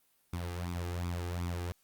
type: tone with flanger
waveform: sawtooth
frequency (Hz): 87.31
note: F2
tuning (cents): 0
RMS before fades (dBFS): -36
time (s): 0.33-1.72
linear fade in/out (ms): 0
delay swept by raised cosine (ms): 0.83 to 2.53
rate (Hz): 2.7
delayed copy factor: +0.65
effects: white hiss -71 dBFS RMS until 1.83 s + Opus 32 kbps